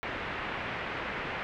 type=low-pass noise; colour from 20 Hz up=white; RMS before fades=-36 dBFS; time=0.03-1.43 s; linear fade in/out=0 ms; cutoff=2400 Hz; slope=24 dB/octave; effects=none